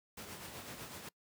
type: noise with tremolo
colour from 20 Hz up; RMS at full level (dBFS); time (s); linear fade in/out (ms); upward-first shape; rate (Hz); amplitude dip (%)
pink; -45; 0.17-1.09; 5; triangle; 8; 50
effects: noise-tail reverb RT60 0.1 s tail -24 dB re dry + high-pass 100 Hz 12 dB/octave